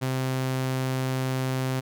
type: tone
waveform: sawtooth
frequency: 130.5 Hz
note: C3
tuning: 4 cents flat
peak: -21 dBFS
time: 0.01-1.81 s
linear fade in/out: 20 ms
effects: none